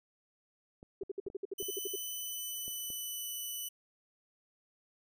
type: clicks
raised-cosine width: 2 ms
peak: -38 dBFS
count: 7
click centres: 0.829 / 1.034 / 1.264 / 1.301 / 1.627 / 2.68 / 2.903 s
type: tone bursts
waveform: sine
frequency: 393.1 Hz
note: G4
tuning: 5 cents sharp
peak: -34 dBFS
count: 12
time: 1.01-1.957 s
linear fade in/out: 5 ms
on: 23 ms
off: 61 ms
type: tone with pitch glide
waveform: 5% pulse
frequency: 3008 to 2979 Hz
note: F#7 to F#7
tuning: +28 to +11 cents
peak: -30 dBFS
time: 1.58-3.69 s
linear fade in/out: 10 ms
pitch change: -17 cents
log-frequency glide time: 2.12-3.31 s
effects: none